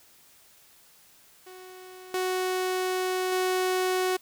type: tone with level steps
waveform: sawtooth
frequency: 370 Hz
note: F#4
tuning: in tune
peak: -40 / -22 / -20 dBFS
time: 1.46-4.17 s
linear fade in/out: 10 ms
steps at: 2.14 / 3.32 s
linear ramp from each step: 2 ms
effects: white hiss -57 dBFS RMS until 4.21 s